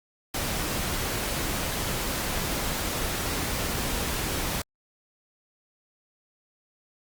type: noise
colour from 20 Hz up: pink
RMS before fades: -29 dBFS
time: 0.34-4.62 s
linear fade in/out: 5 ms
effects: Opus 48 kbps